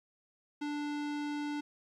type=tone; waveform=square; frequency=293.7 Hz; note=D4; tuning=in tune; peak=-35 dBFS; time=0.61-1.61 s; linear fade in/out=10 ms; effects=low-pass 5000 Hz 12 dB/octave + 12-bit